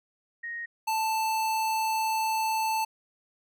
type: tone pair in turn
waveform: sine / square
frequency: 1869 / 882.1 Hz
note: A#6 / A5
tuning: +4 / +4 cents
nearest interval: octave + minor second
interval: 1300 cents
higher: first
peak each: -33 / -26 dBFS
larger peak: second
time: 0.43-0.66 / 0.87-2.85 s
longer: second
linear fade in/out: 10 ms
effects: none